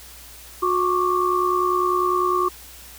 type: tone cluster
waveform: sine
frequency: 361.8 / 1100 / 1170 Hz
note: F#4 / C#6 / D6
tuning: -39 / -14 / -7 cents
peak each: -22 dBFS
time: 0.62-2.49 s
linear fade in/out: 10 ms
effects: added 60 Hz sine -47 dBFS peak until 2.98 s + white hiss -43 dBFS RMS until 2.98 s